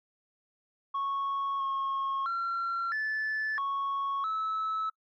sine tone with pitch steps, 1104 / 1088 / 1366 / 1743 / 1106 / 1302 Hz, C#6 / C#6 / F6 / A6 / C#6 / E6, -7 / -33 / -39 / -17 / -4 / -22 cents, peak -27 dBFS, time 0.94-4.9 s, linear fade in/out 10 ms, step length 660 ms, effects noise-tail reverb RT60 0.1 s tail -25 dB re dry + tanh soft clip ceiling -27 dBFS

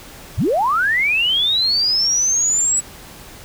sine linear sweep, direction up, 47.72 to 7902 Hz, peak -14 dBFS, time 0.37-2.81 s, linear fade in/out 20 ms, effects pink hiss -39 dBFS RMS until 3.44 s

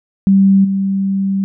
sine tone with level steps, 194.7 Hz, G3, 12 cents flat, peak -6 / -13 dBFS, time 0.27-1.44 s, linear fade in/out 0 ms, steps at 0.64 s, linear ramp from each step 10 ms, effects none

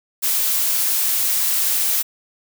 blue noise, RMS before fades -19 dBFS, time 0.22-2.03 s, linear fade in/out 20 ms, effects none

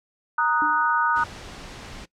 sine chord, D# minor, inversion second, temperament equal, 932.3 / 1244.5 / 1480 Hz, A#5 / D#6 / F#6, 0 / 0 / 0 cents, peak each -23 dBFS, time 0.38-1.24 s, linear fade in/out 5 ms
sine tone with exponential decay, 299.9 Hz, D4, 36 cents sharp, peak -27 dBFS, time 0.62-0.97 s, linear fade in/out 0 ms, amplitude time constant 74 ms
pink noise, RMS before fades -39 dBFS, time 1.15-2.06 s, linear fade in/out 20 ms
effects noise-tail reverb RT60 0.1 s tail -20 dB re dry + low-pass 6000 Hz 12 dB/octave

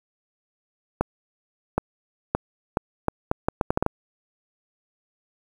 accelerating click train, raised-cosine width 1 ms, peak -6 dBFS, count 12, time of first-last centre 1.01-3.864 s, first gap 770 ms, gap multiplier 0.74, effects 7-bit

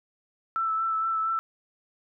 sine tone with vibrato, 1323 Hz, E6, 6 cents sharp, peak -24 dBFS, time 0.56-1.39 s, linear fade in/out 0 ms, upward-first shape sine, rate 4.3 Hz, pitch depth 20 cents each way, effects none

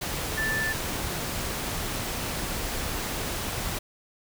sine tone in noise, 1760 Hz, A6, in tune, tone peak -26 dBFS, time 0.37-0.73 s, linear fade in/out 10 ms, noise pink, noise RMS -31 dBFS, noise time 0.01-3.79 s, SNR +2 dB, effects none

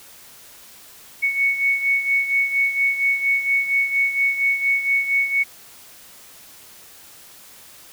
sine beating tone pair, 2217 / 2221.3 Hz, C#7 / C#7, 0 / +3 cents, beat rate 4.3 Hz, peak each -18 / -24 dBFS, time 1.22-5.44 s, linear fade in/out 20 ms, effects white hiss -45 dBFS RMS until 7.92 s

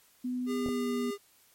sine tone with pitch glide, 250 to 243.6 Hz, B3 to B3, +21 to -24 cents, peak -30 dBFS, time 0.24-1.11 s, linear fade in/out 10 ms, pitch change -45 cents, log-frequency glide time 0.57-0.91 s
square tone, 404 Hz, G#4, 48 cents flat, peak -34 dBFS, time 0.46-1.18 s, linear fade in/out 50 ms
clicks, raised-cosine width 2 ms, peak -24 dBFS, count 2, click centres 0.662 / 0.687 s
effects white hiss -63 dBFS RMS until 1.54 s + MP3 64 kbps

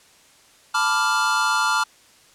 square chord, B half-diminished seventh, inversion third, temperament equal, 880 / 987.8 / 1174.7 / 1396.9 Hz, A5 / B5 / D6 / F6, 0 / 0 / 0 / 0 cents, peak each -26 / -27 / -25 / -22 dBFS, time 0.74-1.84 s, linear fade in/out 10 ms, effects white hiss -53 dBFS RMS until 2.34 s + low-pass 9000 Hz 12 dB/octave

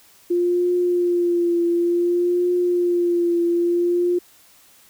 sine tone with vibrato, 349.2 Hz, F4, in tune, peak -16 dBFS, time 0.3-4.19 s, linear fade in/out 10 ms, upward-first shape triangle, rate 0.56 Hz, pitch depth 36 cents each way, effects white hiss -52 dBFS RMS until 4.89 s

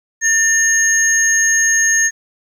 sine tone pair together, 1800 / 6502 Hz, A6 / G#8, +39 / -38 cents, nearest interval octave + minor seventh, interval 2223 cents, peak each -12 dBFS, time 0.21-2.11 s, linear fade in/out 50 ms, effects tanh soft clip ceiling -7 dBFS + 8-bit

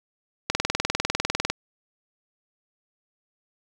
click train, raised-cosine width 0.2 ms, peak -5 dBFS, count 21, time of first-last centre 0.5-1.5 s, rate 20 Hz, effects none

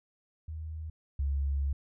sine tone pair in turn, 78.9 / 69.69 Hz, D#2 / C#2, +25 / +10 cents, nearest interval major second, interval 215 cents, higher first, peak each -36 / -27 dBFS, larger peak second, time 0.48-0.9 / 1.19-1.73 s, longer second, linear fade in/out 5 ms, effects none

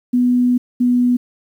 sine tone pair in turn, 246.9 / 245.9 Hz, B3 / B3, 0 / -7 cents, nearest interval unison, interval 7 cents, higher first, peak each -11 dBFS, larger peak neither, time 0.13-0.58 / 0.8-1.17 s, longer first, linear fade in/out 10 ms, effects 8-bit

